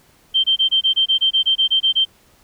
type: tone bursts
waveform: sine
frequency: 3136 Hz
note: G7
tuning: in tune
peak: -12 dBFS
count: 14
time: 0.34-2.052 s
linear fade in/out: 20 ms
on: 100 ms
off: 24 ms
effects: pink hiss -54 dBFS RMS until 2.43 s